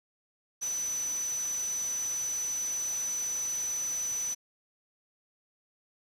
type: tone in noise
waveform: sine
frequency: 5990 Hz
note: F#8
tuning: 20 cents sharp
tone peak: -30 dBFS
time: 0.61-4.35 s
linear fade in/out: 20 ms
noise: white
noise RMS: -43 dBFS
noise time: 0.61-4.35 s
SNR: +10 dB
effects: resampled to 32000 Hz